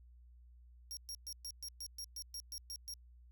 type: tone bursts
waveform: sawtooth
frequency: 5588 Hz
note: F8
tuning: in tune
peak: -40 dBFS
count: 12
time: 0.91-2.938 s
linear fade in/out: 0 ms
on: 59 ms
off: 120 ms
effects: added 60 Hz sine -57 dBFS peak until 3.31 s